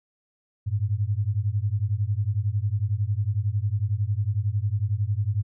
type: beating tone pair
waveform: sine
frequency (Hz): 98 / 109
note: G2 / A2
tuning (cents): 0 / -16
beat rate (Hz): 11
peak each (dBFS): -25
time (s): 0.66-5.43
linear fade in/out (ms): 20
effects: none